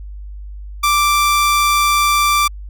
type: tone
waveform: sawtooth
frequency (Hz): 1174.7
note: D6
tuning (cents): 0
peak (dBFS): -8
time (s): 0.83-2.48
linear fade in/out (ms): 10
effects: added 50 Hz sine -28 dBFS peak until 2.69 s